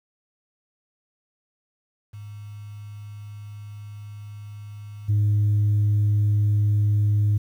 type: tone with level steps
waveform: sine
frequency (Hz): 104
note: G#2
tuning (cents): +3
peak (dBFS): -35 / -15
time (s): 2.13-7.38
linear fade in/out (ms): 10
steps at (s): 5.08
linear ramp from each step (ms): 20
effects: tanh soft clip ceiling -15 dBFS + 9-bit